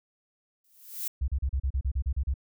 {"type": "noise with exponential growth", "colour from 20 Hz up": "violet", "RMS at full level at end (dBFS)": -29, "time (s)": [0.64, 1.08], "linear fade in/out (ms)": 5, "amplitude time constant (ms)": 94}
{"type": "tone bursts", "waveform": "sine", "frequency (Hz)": 66.7, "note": "C2", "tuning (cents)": 34, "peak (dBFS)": -24, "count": 11, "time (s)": [1.21, 2.341], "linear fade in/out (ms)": 10, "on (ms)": 71, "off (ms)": 35}
{"effects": []}